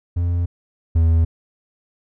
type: tone pair in turn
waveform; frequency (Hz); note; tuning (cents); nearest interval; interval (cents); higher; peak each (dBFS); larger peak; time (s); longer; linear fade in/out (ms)
triangle; 86.8 / 82.01; F2 / E2; -10 / -8; minor second; 98; first; -15 / -10; second; 0.16-0.46 / 0.95-1.25; neither; 10
effects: none